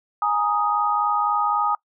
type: chord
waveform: sine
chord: Ab suspended second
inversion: none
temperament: just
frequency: 830.6 / 934.4 / 1245.9 Hz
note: Ab5 / Bb5 / Eb6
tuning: 0 / +4 / +2 cents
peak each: -23 / -26 / -21 dBFS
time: 0.22-1.75 s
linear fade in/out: 2 ms
effects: noise-tail reverb RT60 0.1 s tail -24 dB re dry